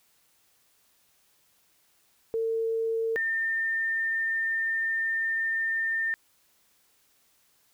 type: tone pair in turn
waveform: sine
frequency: 451.6 / 1806.4 Hz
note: A4 / A6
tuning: +45 / +45 cents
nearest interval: 2 octaves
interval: 2400 cents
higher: second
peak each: -25 dBFS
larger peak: neither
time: 2.34-3.16 / 3.16-6.14 s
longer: second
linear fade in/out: 0 ms
effects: white hiss -66 dBFS RMS until 7.73 s